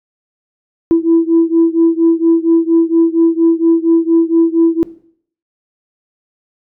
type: beating tone pair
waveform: sine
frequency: 329.6 / 333.9 Hz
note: E4 / E4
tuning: 0 / +22 cents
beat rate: 4.3 Hz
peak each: -10 dBFS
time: 0.91-4.83 s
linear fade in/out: 0 ms
effects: noise-tail reverb RT60 0.6 s tail -19 dB re dry + tanh soft clip ceiling -2 dBFS